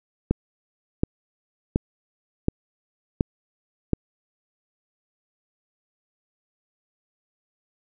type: click train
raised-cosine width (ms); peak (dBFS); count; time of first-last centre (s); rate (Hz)
3; -6; 6; 0.31-3.933; 1.38
effects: none